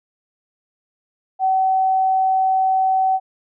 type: tone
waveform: sine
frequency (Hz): 760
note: F#5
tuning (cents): +46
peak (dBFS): -14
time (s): 1.39-3.2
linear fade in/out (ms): 50
effects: none